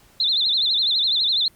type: tone with vibrato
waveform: sine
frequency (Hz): 3833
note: A#7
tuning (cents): +47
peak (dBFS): -17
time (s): 0.2-1.48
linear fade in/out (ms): 2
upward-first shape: sine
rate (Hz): 12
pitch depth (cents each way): 170
effects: pink hiss -54 dBFS RMS until 1.55 s + Opus 48 kbps